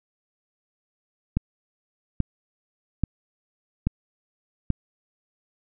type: click train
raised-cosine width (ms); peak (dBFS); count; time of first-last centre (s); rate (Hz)
5; -9; 5; 1.37-4.703; 1.2
effects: none